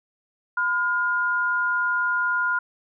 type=tone pair together; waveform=sine; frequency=1009 / 1419 Hz; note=B5 / F6; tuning=+37 / +27 cents; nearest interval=tritone; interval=590 cents; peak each=-27 / -21 dBFS; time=0.57-2.59 s; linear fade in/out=5 ms; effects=none